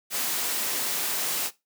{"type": "high-pass noise", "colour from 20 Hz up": "white", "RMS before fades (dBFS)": -28, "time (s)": [0.1, 1.51], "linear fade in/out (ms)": 50, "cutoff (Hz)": 200, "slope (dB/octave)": 12, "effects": ["noise-tail reverb RT60 0.2 s tail -17 dB re dry"]}